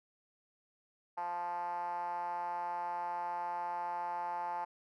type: tone with band-pass filter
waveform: 5% pulse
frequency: 174.61 Hz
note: F3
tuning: in tune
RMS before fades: -38 dBFS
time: 1.17-4.65 s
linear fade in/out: 10 ms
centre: 840 Hz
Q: 8
effects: none